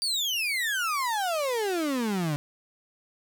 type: exponential sweep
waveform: 35% pulse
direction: down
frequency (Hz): 4716 to 141.6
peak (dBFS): -24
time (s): 0.02-2.36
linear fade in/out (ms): 0
effects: none